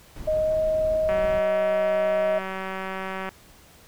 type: noise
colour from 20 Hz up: brown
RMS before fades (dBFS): -36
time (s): 0.16-1.39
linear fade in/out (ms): 2
type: tone with pitch glide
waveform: sine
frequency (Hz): 622.3 to 628.4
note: D#5 to D#5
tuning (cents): 0 to +17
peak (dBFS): -20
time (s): 0.27-2.39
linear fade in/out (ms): 10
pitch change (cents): +17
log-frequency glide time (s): 0.41-0.54
type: click train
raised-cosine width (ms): 0.5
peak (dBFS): -17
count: 419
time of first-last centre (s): 1.09-3.29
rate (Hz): 190
effects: pink hiss -52 dBFS RMS until 3.87 s